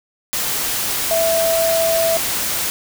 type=tone in noise; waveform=sine; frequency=659.3 Hz; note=E5; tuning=in tune; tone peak=-15 dBFS; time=1.11-2.17 s; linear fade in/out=0 ms; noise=white; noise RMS=-21 dBFS; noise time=0.33-2.7 s; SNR=+3 dB; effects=none